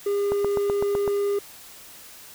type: tone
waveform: triangle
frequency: 404.4 Hz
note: G#4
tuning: 46 cents flat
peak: -19 dBFS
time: 0.06-1.39 s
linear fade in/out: 5 ms
type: click train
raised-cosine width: 1 ms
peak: -14 dBFS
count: 7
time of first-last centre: 0.32-1.078 s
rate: 7.92 Hz
effects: white hiss -45 dBFS RMS until 2.34 s